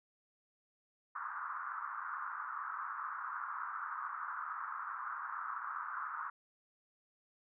pink band-pass noise, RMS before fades -42 dBFS, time 1.15-6.3 s, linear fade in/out 5 ms, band 1100 to 1400 Hz, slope 48 dB/octave, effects none

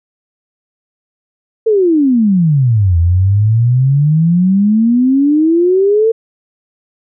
sine exponential two-way sweep, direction down then up, 457.8 to 82.7 to 457.8 Hz, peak -7 dBFS, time 1.66-6.12 s, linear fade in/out 10 ms, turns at 2.98 s, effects none

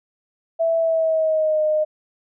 sine tone with pitch glide, 659.3 to 615.1 Hz, E5 to D#5, 0 to -20 cents, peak -16 dBFS, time 0.59-1.85 s, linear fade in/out 20 ms, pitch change -120 cents, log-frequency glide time 0.78-1.62 s, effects none

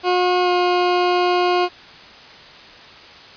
20% pulse tone with pitch glide, 360.4 to 357.3 Hz, F#4 to F4, -45 to +40 cents, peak -10 dBFS, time 0.03-1.69 s, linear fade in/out 50 ms, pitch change -15 cents, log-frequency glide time 0.43-0.49 s, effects white hiss -41 dBFS RMS until 3.36 s + resampled to 11025 Hz

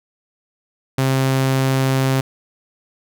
sawtooth tone, 133.1 Hz, C3, 30 cents sharp, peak -11 dBFS, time 0.98-2.21 s, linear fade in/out 5 ms, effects none

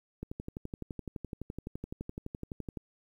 click train, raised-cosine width 3 ms, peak -25 dBFS, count 31, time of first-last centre 0.23-2.772 s, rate 11.8 Hz, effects 10-bit

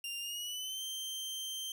sawtooth tone with pitch glide, 2794 to 3136 Hz, F7 to G7, 0 to 0 cents, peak -35 dBFS, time 0.04-1.72 s, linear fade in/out 2 ms, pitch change +200 cents, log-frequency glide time 0.2-0.83 s, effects none

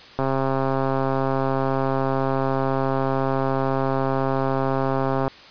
click train, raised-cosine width 1 ms, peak -9 dBFS, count 683, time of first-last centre 0.19-5.28 s, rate 134 Hz, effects white hiss -44 dBFS RMS until 5.5 s + resampled to 11025 Hz

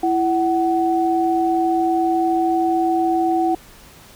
sine tone pair together, 333.2 / 748 Hz, E4 / F#5, +19 / +19 cents, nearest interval octave + major second, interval 1400 cents, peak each -18 dBFS, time 0.03-3.55 s, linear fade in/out 5 ms, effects pink hiss -45 dBFS RMS until 4.15 s

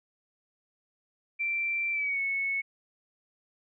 sine tone with pitch glide, 2349 to 2204 Hz, D7 to C#7, 0 to -11 cents, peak -27 dBFS, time 1.39-2.62 s, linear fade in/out 20 ms, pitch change -111 cents, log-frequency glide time 1.92-2.2 s, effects none

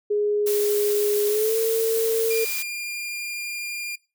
sine tone with pitch glide, 415.3 to 450.3 Hz, G#4 to A4, 0 to +40 cents, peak -19 dBFS, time 0.1-2.45 s, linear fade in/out 10 ms, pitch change +140 cents, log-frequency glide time 1.28-1.57 s
blue noise, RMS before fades -29 dBFS, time 0.46-2.63 s, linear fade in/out 10 ms
sawtooth tone, 2404 Hz, D7, 40 cents sharp, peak -25 dBFS, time 2.3-3.96 s, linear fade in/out 10 ms
effects noise-tail reverb RT60 0.3 s tail -22 dB re dry

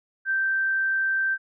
sine tone, 1563 Hz, G6, 6 cents flat, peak -21 dBFS, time 0.25-1.38 s, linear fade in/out 50 ms, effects none

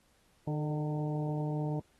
harmonic tone with a mistuned harmonic, 151.2 Hz, D#3, 49 cents flat, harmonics 1 / 2 / 3 / 4 / 5 / 6, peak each -32 / -38 / -42 / -44 / -46 / -48 dBFS, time 0.47-1.8 s, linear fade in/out 5 ms, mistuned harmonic 3, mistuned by -38 cents, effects pink hiss -69 dBFS RMS until 1.99 s + AAC 32 kbps

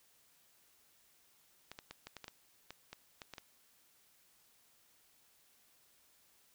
clicks, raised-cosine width 0.2 ms, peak -29 dBFS, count 12, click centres 1.716 / 1.789 / 1.91 / 2.07 / 2.167 / 2.243 / 2.281 / 2.706 / 2.93 / 3.218 / 3.337 / 3.382 s, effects white hiss -69 dBFS RMS until 6.54 s

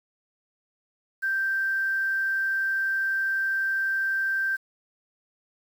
sine tone with quantisation, 1568 Hz, G6, in tune, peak -23 dBFS, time 1.22-4.57 s, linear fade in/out 20 ms, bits 8, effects none

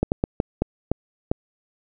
slowing click train, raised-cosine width 2 ms, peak -6 dBFS, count 7, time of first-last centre 0.03-1.315 s, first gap 89 ms, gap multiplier 1.35, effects none

